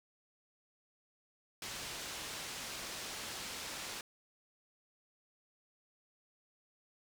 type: low-pass noise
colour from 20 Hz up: white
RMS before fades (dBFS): -44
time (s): 1.62-4.01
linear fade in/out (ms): 2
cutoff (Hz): 6400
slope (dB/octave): 12
effects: none